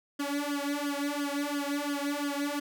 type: tone with flanger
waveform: sawtooth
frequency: 286.8 Hz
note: D4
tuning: 41 cents flat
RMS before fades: -32 dBFS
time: 0.19-2.6 s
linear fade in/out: 10 ms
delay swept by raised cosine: 0.61 to 3.01 ms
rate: 2.9 Hz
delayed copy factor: +1
effects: none